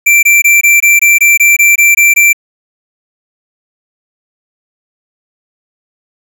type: tone bursts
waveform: square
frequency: 2349 Hz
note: D7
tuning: in tune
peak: -4 dBFS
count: 12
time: 0.06-2.331 s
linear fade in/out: 10 ms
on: 170 ms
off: 21 ms
effects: none